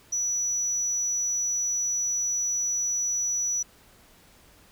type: tone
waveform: sine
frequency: 5900 Hz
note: F#8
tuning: 6 cents flat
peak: -23 dBFS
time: 0.12-3.63 s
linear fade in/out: 10 ms
effects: tanh soft clip ceiling -21 dBFS + pink hiss -56 dBFS RMS until 4.71 s